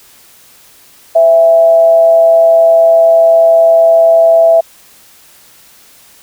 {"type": "tone with frequency modulation", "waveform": "sine", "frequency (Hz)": 662, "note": "E5", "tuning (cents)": 7, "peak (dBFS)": -3, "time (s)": [1.15, 4.61], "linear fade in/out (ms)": 10, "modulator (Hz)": 145, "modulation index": 0.24, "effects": ["white hiss -42 dBFS RMS until 6.22 s"]}